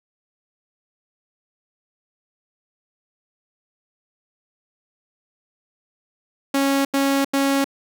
sawtooth tone bursts, 275.5 Hz, C#4, 11 cents flat, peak -13 dBFS, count 3, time 6.54-7.644 s, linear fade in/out 5 ms, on 310 ms, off 87 ms, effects none

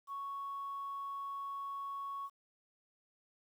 sine tone, 1110 Hz, C#6, 2 cents sharp, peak -38 dBFS, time 0.07-2.3 s, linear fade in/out 50 ms, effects tanh soft clip ceiling -35 dBFS + 11-bit

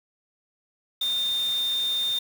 sine tone in noise, 3630 Hz, A#7, 47 cents flat, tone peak -23 dBFS, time 1.01-2.19 s, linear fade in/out 5 ms, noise white, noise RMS -39 dBFS, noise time 1.01-2.19 s, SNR +13 dB, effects none

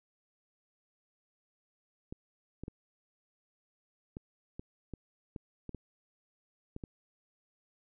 clicks, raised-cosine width 3 ms, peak -28 dBFS, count 11, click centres 2.125 / 2.636 / 2.681 / 4.169 / 4.595 / 4.937 / 5.362 / 5.693 / 5.747 / 6.764 / 6.838 s, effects none

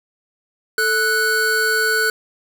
square tone pair together, 440 / 1480 Hz, A4 / F#6, 0 / 0 cents, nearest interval octave + major sixth, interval 2100 cents, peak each -23 / -17 dBFS, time 0.78-2.1 s, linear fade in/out 2 ms, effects none

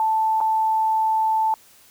sine tone with dropouts, 880 Hz, A5, in tune, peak -17 dBFS, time 0-1.54 s, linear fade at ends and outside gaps 1 ms, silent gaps 0.404-0.411 s, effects white hiss -52 dBFS RMS until 1.9 s

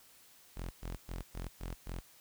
sawtooth tone bursts, 43.41 Hz, F1, 10 cents flat, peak -35 dBFS, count 6, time 0.56-2.01 s, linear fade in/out 20 ms, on 150 ms, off 110 ms, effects white hiss -61 dBFS RMS until 2.2 s

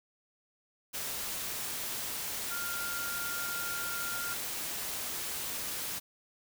sine tone in noise, 1400 Hz, F6, 4 cents sharp, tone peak -37 dBFS, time 2.5-4.35 s, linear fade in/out 20 ms, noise white, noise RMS -37 dBFS, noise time 0.93-6 s, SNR -3 dB, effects none

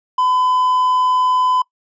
triangle tone, 1010 Hz, B5, 39 cents sharp, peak -11 dBFS, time 0.18-1.62 s, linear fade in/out 5 ms, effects noise-tail reverb RT60 0.1 s tail -23 dB re dry + resampled to 16000 Hz

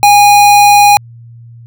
square tone, 820 Hz, G#5, 22 cents flat, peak -3 dBFS, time 0.03-0.97 s, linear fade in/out 0 ms, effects added 117 Hz sine -31 dBFS peak until 1.66 s

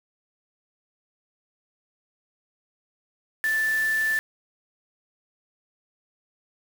sine tone in noise, 1760 Hz, A6, in tune, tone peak -21 dBFS, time 3.44-4.19 s, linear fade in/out 0 ms, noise white, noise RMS -38 dBFS, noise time 3.44-4.19 s, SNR +14 dB, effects none

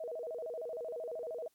sine tone with vibrato, 554.4 Hz, C#5, in tune, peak -38 dBFS, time 0-1.48 s, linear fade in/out 5 ms, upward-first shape square, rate 13 Hz, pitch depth 250 cents each way, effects white hiss -75 dBFS RMS until 1.54 s + AAC 64 kbps

